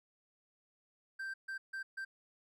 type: tone bursts at uneven times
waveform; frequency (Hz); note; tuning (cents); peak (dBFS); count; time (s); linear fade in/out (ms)
triangle; 1568; G6; 0; -37; 4; 1.19-1.34 / 1.48-1.58 / 1.73-1.83 / 1.97-2.05; 10
effects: none